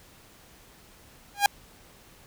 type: tone with exponential growth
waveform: sawtooth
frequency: 811 Hz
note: G#5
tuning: 41 cents flat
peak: -9 dBFS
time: 1.34-1.46 s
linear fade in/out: 2 ms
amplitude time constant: 24 ms
effects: pink hiss -54 dBFS RMS until 2.26 s